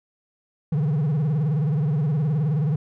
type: tone with vibrato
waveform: triangle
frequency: 149.6 Hz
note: D3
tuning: 32 cents sharp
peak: -17 dBFS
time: 0.72-2.76 s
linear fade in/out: 5 ms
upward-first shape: sine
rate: 19 Hz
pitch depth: 170 cents each way
effects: none